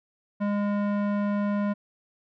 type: tone with low-pass filter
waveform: square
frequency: 204.4 Hz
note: G#3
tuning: 27 cents flat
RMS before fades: -26 dBFS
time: 0.4-1.74 s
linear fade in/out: 20 ms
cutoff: 1400 Hz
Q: 0.89
effects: none